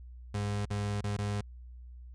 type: tone with dropouts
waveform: 35% pulse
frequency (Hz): 102.4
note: G#2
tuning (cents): -24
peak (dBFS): -29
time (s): 0.34-1.41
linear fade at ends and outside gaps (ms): 5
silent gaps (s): 0.654-0.703 / 1.009-1.04 / 1.17-1.186
effects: added 61 Hz sine -45 dBFS peak until 2.14 s + resampled to 22050 Hz